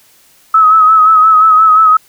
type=tone with vibrato; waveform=sine; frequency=1283 Hz; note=E6; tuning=47 cents flat; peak=-3 dBFS; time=0.54-1.97 s; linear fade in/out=5 ms; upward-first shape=sine; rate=5.7 Hz; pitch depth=41 cents each way; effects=white hiss -47 dBFS RMS until 2.08 s